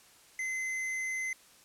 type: tone with tanh clipping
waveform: triangle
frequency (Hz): 2053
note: C7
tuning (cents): -33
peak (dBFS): -34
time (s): 0.39-1.33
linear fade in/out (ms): 2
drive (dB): 18
effects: white hiss -59 dBFS RMS until 1.64 s + low-pass 11000 Hz 12 dB/octave